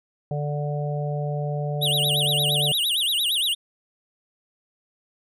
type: harmonic tone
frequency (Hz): 146.83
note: D3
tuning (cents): 0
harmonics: 1 / 3 / 4 / 5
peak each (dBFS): -25 / -34 / -32 / -35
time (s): 0.31-2.72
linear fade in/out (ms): 2
type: tone with vibrato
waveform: square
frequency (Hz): 3307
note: G#7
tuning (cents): -8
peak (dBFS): -21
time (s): 1.81-3.55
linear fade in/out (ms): 20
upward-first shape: sine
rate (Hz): 8.7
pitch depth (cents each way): 290
effects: resampled to 32000 Hz